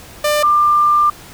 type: tone pair in turn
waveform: sawtooth / sine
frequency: 596 / 1192 Hz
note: D5 / D6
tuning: +25 / +25 cents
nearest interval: octave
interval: 1200 cents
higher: second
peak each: -9 dBFS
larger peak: neither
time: 0.24-0.43 / 0.43-1.1 s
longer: second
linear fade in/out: 5 ms
effects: pink hiss -38 dBFS RMS until 1.33 s